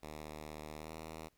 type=tone with pitch glide; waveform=5% pulse; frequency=76.5 to 79.7 Hz; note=D#2 to D#2; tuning=-29 to +42 cents; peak=-34 dBFS; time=0.02-1.29 s; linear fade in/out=20 ms; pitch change=+71 cents; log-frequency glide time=0.77-0.93 s; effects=pink hiss -75 dBFS RMS until 1.37 s